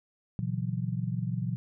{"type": "chord", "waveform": "sine", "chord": "F# dominant seventh", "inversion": "first", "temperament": "equal with one note detuned", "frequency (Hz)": [118.58, 138.59, 164.81, 185], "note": ["A#2", "C#3", "E3", "F#3"], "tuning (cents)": [30, 0, 0, 0], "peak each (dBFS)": [-32, -36, -35, -35], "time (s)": [0.39, 1.56], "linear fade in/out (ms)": 0, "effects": []}